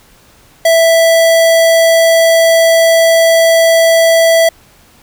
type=tone; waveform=square; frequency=659.3 Hz; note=E5; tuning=in tune; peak=-6 dBFS; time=0.65-4.49 s; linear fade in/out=5 ms; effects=pink hiss -45 dBFS RMS until 5.02 s